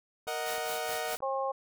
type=chord; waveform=sawtooth; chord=D# minor; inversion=second; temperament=equal; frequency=466.2 / 622.3 / 740 Hz; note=A#4 / D#5 / F#5; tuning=0 / 0 / 0 cents; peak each=-34 / -33 / -32 dBFS; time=0.27-1.16 s; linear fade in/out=10 ms
type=click train; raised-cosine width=1 ms; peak=-35 dBFS; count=4; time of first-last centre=0.27-1.205 s; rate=3.21 Hz
type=noise with tremolo; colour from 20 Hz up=white; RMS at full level=-40 dBFS; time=0.46-1.17 s; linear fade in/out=0 ms; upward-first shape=sine; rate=4.8 Hz; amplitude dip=90%
type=harmonic tone; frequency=268.8 Hz; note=C4; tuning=47 cents sharp; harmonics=2 / 3 / 4; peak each=-32 / -34 / -35 dBFS; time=1.22-1.52 s; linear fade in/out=10 ms
effects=none